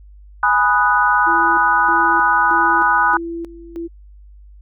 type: chord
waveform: sine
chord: G# minor seventh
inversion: none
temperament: equal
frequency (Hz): 830.6 / 987.8 / 1244.5 / 1480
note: G#5 / B5 / D#6 / F#6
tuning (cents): 0 / 0 / 0 / 0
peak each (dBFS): -19 / -17 / -17 / -16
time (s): 0.43-3.17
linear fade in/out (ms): 2
type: tone with tremolo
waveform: sine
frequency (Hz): 336.1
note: E4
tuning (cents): +34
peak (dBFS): -23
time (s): 1.26-3.88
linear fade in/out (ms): 20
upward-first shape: square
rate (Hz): 1.6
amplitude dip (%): 75
effects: added 50 Hz sine -39 dBFS peak until 4.61 s